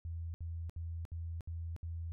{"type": "tone bursts", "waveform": "sine", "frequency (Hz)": 83.3, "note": "E2", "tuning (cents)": 19, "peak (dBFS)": -38, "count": 6, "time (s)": [0.05, 2.12], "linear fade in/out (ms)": 0, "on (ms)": 290, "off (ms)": 66, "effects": []}